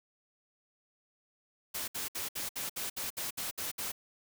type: noise bursts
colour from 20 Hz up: white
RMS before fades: -37 dBFS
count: 11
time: 1.74-3.92 s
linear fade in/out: 10 ms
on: 140 ms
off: 64 ms
effects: none